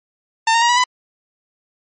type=tone with pitch steps; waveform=sawtooth; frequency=900 / 923.7 / 948 / 973 / 998.6 Hz; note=A5 / A#5 / A#5 / B5 / B5; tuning=+39 / -16 / +29 / -26 / +19 cents; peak=-8 dBFS; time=0.47-0.84 s; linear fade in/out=5 ms; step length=74 ms; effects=MP3 32 kbps